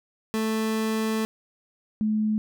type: tone pair in turn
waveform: 30% pulse / sine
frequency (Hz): 220 / 214.9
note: A3 / A3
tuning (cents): 0 / -41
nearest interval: unison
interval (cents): 41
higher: first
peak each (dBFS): -21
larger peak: neither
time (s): 0.34-1.25 / 2.01-2.38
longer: first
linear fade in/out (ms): 0
effects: none

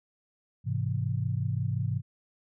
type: chord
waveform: sine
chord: Ab augmented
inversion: none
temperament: equal with one note detuned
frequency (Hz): 103.83 / 129.46 / 164.81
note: Ab2 / C3 / E3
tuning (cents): 0 / -18 / 0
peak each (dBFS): -30 / -30 / -35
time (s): 0.64-2.02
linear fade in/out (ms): 50
effects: none

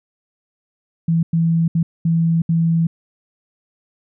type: tone bursts at uneven times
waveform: sine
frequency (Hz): 165.4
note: E3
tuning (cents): +6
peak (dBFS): -13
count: 5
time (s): 1.08-1.23 / 1.33-1.68 / 1.75-1.83 / 2.05-2.42 / 2.49-2.87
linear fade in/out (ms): 5
effects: none

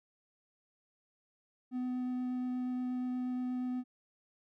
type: tone with vibrato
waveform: triangle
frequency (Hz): 251.2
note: B3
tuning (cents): +30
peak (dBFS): -31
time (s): 1.71-3.84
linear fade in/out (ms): 50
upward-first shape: triangle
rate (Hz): 8.4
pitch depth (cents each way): 8
effects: none

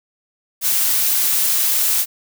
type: noise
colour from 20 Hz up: blue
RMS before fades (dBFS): -17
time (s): 0.61-2.06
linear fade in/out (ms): 50
effects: none

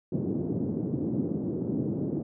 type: band-pass noise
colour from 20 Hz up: white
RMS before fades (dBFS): -30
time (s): 0.12-2.23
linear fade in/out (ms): 5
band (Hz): 120 to 340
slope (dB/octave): 24
effects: none

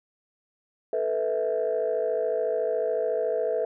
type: chord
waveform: sine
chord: A suspended second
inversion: none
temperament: equal with one note detuned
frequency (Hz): 440 / 493.9 / 650.6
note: A4 / B4 / E5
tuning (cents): 0 / 0 / -23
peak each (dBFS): -27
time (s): 0.93-3.65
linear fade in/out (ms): 2
effects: tanh soft clip ceiling -17 dBFS

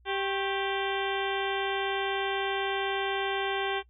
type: harmonic tone with a mistuned harmonic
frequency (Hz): 392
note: G4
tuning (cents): 0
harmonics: 1 / 2 / 3 / 4 / 5 / 6 / 7 / 8 / 9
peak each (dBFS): -32 / -33 / -39 / -36 / -40 / -41 / -41 / -38 / -42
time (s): 0.05-3.83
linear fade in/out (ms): 50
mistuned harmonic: 3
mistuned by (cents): -130
effects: noise-tail reverb RT60 0.1 s tail -19 dB re dry + added 60 Hz sine -57 dBFS peak until 3.89 s

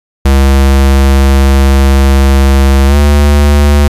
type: tone with pitch glide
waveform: square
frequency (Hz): 68 to 72.46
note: C#2 to D2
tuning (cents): -33 to -23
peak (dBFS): -4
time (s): 0.25-3.88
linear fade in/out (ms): 5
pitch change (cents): +110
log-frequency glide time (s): 2.86-2.97
effects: resampled to 32000 Hz + 7-bit

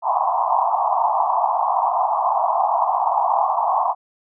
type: band-pass noise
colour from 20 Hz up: pink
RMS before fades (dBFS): -19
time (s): 0.02-3.95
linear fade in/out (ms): 50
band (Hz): 680 to 1100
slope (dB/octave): 96
effects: none

